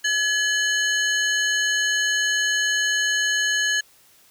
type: tone cluster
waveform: sine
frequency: 1700 / 3000 / 4213 / 6520 Hz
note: G#6 / F#7 / C8 / G#8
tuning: +40 / +23 / +11 / -33 cents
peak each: -20 / -24 / -29 / -25 dBFS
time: 0.04-3.81 s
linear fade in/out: 10 ms
effects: tanh soft clip ceiling -14 dBFS + white hiss -55 dBFS RMS until 4.3 s